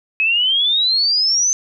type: exponential sweep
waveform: sine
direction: up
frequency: 2540 to 6272 Hz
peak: -13 dBFS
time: 0.2-1.53 s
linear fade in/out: 0 ms
effects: none